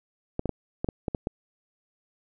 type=clicks; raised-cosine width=2 ms; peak=-14 dBFS; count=8; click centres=0.394 / 0.457 / 0.493 / 0.845 / 0.888 / 1.082 / 1.148 / 1.271 s; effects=none